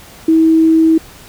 sine tone, 322.4 Hz, E4, 38 cents flat, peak -6 dBFS, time 0.28-0.98 s, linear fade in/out 5 ms, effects pink hiss -38 dBFS RMS until 1.28 s

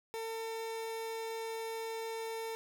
30% pulse tone, 450.7 Hz, A4, 42 cents sharp, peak -35 dBFS, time 0.14-2.55 s, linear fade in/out 0 ms, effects none

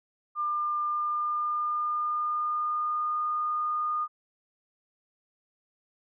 sine tone with pitch glide, 1199 to 1222.1 Hz, D6 to D#6, +36 to -31 cents, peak -26 dBFS, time 0.35-4.08 s, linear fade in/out 50 ms, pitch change +33 cents, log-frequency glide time 0.73-3.17 s, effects none

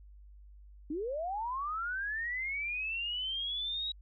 sine linear sweep, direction up, 280.2 to 3849 Hz, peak -33 dBFS, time 0.9-3.92 s, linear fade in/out 5 ms, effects added 50 Hz sine -51 dBFS peak until 4.01 s

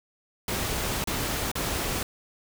pink noise with dropouts, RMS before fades -29 dBFS, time 0.48-2.03 s, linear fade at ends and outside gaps 2 ms, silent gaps 1.041-1.073 / 1.516-1.554 s, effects none

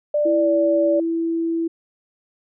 sine tone with pitch glide, 592 to 578.8 Hz, D5 to D5, +14 to -25 cents, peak -16 dBFS, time 0.14-1 s, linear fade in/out 5 ms, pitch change -39 cents, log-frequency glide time 0.4-0.48 s
sine tone, 331.1 Hz, E4, 8 cents sharp, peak -19 dBFS, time 0.25-1.68 s, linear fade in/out 10 ms
effects none

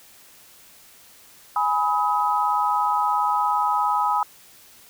sine chord, G# minor, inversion none, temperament equal with one note detuned, 830.6 / 987.8 / 1268.5 Hz, G#5 / B5 / D#6, 0 / 0 / +33 cents, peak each -23 dBFS, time 1.56-4.23 s, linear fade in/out 2 ms, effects white hiss -50 dBFS RMS until 4.89 s

